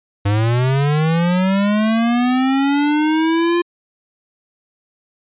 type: linear sweep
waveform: square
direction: up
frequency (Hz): 99 to 349.2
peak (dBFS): -14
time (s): 0.25-3.62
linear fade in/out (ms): 10
effects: resampled to 8000 Hz